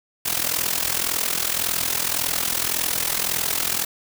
white noise with amplitude modulation, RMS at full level -20 dBFS, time 0.25-3.85 s, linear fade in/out 10 ms, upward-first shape sine, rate 41.8 Hz, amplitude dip 80%, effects none

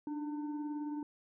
sine tone with frequency modulation, 294.7 Hz, D4, 6 cents sharp, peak -36 dBFS, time 0.07-1.03 s, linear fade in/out 2 ms, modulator 608 Hz, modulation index 0.48, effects none

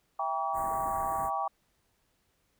sine chord, E diminished seventh, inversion none, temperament just, 659.3 / 791.1 / 949.3 / 1139.2 Hz, E5 / G5 / Bb5 / Db6, 0 / +16 / +31 / +47 cents, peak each -38 / -32 / -37 / -33 dBFS, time 0.19-1.48 s, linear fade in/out 5 ms
pink band-stop noise, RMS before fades -43 dBFS, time 0.53-1.31 s, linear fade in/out 50 ms, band 2000 to 7000 Hz, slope 96 dB/octave
effects pink hiss -73 dBFS RMS until 2.59 s

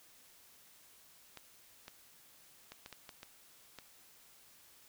clicks, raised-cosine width 0.2 ms, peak -30 dBFS, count 8, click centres 1.373 / 1.881 / 2.72 / 2.861 / 2.927 / 3.092 / 3.231 / 3.787 s, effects white hiss -62 dBFS RMS until 4.88 s

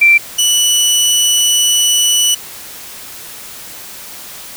sine / 20% pulse tone pair in turn, 2349 / 2960 Hz, D7 / F#7, 0 / 0 cents, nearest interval major third, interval 400 cents, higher second, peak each -4 / -4 dBFS, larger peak neither, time 0.01-0.18 / 0.38-2.35 s, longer second, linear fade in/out 10 ms, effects white hiss -31 dBFS RMS until 4.56 s

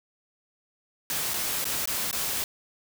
white noise with dropouts, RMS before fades -29 dBFS, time 1.1-2.44 s, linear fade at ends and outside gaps 1 ms, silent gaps 1.336-1.34 / 1.643-1.653 / 1.857-1.874 / 2.112-2.128 s, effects none

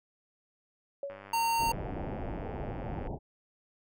sine tone with exponential decay, 560 Hz, C#5, 18 cents sharp, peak -31 dBFS, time 1.03-1.34 s, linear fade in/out 2 ms, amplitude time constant 67 ms
click train, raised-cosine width 0.5 ms, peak -33 dBFS, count 197, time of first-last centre 1.1-3.072 s, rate 99.4 Hz
square tone, 919 Hz, A#5, 25 cents flat, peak -27 dBFS, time 1.33-1.72 s, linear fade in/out 5 ms
pink low-pass noise, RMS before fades -37 dBFS, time 1.58-3.19 s, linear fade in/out 50 ms, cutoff 900 Hz, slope 96 dB/octave
effects none

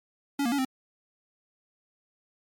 square tone with pitch steps, 281.8 / 235.9 / 282.6 / 261.5 Hz, C#4 / A#3 / C#4 / C4, +29 / +21 / +34 / -1 cents, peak -25 dBFS, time 0.39-0.65 s, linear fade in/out 5 ms, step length 65 ms, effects MP3 96 kbps

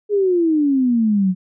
sine exponential sweep, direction down, 421.9 to 180 Hz, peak -13 dBFS, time 0.09-1.35 s, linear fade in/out 50 ms, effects none

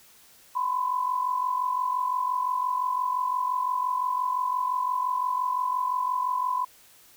sine tone pair together, 1000.7 / 1046.5 Hz, B5 / C6, +23 / 0 cents, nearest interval minor second, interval 77 cents, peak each -25 / -30 dBFS, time 0.55-6.65 s, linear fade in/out 10 ms, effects white hiss -55 dBFS RMS until 7.16 s

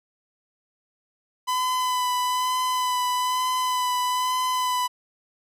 45% pulse tone with vibrato, 1004 Hz, B5, 28 cents sharp, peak -22 dBFS, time 1.47-4.88 s, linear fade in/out 20 ms, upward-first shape sine, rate 1.1 Hz, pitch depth 17 cents each way, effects resampled to 32000 Hz

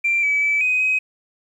sine tone with pitch steps, 2362 / 2291 / 2307 / 2508 / 2527 Hz, D7 / D7 / D7 / D#7 / D#7, +9 / -44 / -31 / +13 / +26 cents, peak -15 dBFS, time 0.04-0.99 s, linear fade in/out 10 ms, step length 190 ms, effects tanh soft clip ceiling -11 dBFS + 9-bit

